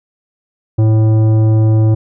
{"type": "tone with tanh clipping", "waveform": "sine", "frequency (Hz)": 109.7, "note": "A2", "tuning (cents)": -5, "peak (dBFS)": -9, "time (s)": [0.78, 1.95], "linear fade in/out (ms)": 10, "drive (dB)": 12, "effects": []}